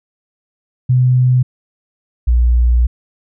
sine tone pair in turn, 126.5 / 59.94 Hz, B2 / A#1, +42 / +49 cents, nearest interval octave + minor second, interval 1293 cents, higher first, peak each -8 dBFS, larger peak neither, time 0.89-1.43 / 2.27-2.87 s, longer second, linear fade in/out 10 ms, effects none

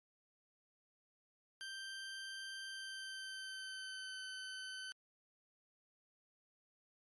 20% pulse tone with pitch glide, 1568 to 1524.2 Hz, G6 to G6, 0 to -49 cents, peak -40 dBFS, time 1.61-4.92 s, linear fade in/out 0 ms, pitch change -49 cents, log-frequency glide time 2.66-4.23 s, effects MP3 48 kbps

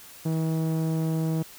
sawtooth tone with low-pass filter, 160.6 Hz, E3, 45 cents flat, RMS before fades -26 dBFS, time 0.25-1.43 s, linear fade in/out 10 ms, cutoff 580 Hz, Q 0.57, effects white hiss -47 dBFS RMS until 1.58 s

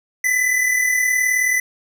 square tone pair together, 1969 / 2008 Hz, B6 / B6, -6 / +28 cents, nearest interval unison, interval 34 cents, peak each -24 / -17 dBFS, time 0.24-1.6 s, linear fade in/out 5 ms, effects none

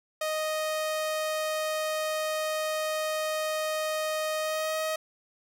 sawtooth tone with pitch glide, 622.3 to 629.9 Hz, D#5 to D#5, 0 to +21 cents, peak -24 dBFS, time 0.21-4.96 s, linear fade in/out 5 ms, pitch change +21 cents, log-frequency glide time 4.38-4.78 s, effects none

